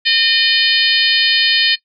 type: harmonic tone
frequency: 610 Hz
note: D#5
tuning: 34 cents flat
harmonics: 3 / 4 / 5 / 6 / 7 / 8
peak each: -18 / -18 / -16 / -18 / -17 / -21 dBFS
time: 0.05-1.76 s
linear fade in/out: 20 ms
effects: noise-tail reverb RT60 0.1 s tail -18 dB re dry